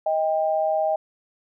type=tone pair together; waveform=sine; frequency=630 / 793.8 Hz; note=D#5 / G5; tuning=+21 / +22 cents; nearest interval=major third; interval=401 cents; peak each=-21 / -24 dBFS; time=0.06-0.96 s; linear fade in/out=5 ms; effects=none